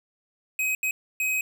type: tone bursts at uneven times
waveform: square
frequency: 2530 Hz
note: D#7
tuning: 28 cents sharp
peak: -24 dBFS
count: 3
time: 0.59-0.75 / 0.83-0.91 / 1.2-1.41 s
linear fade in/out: 2 ms
effects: none